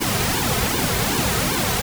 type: noise with flanger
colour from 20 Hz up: pink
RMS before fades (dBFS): -21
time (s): 0-1.82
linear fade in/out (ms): 20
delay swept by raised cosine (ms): 1.5 to 3.6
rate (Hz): 2.6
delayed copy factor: -0.9
effects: none